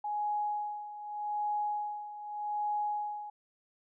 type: tone with tremolo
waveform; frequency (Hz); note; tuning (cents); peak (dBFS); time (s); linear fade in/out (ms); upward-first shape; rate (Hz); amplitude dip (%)
sine; 835; G#5; +9; -29; 0.04-3.3; 5; sine; 0.83; 75
effects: none